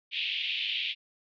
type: band-pass noise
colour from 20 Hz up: white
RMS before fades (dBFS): -32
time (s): 0.11-0.95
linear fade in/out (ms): 50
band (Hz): 2400 to 3500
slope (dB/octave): 48
effects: none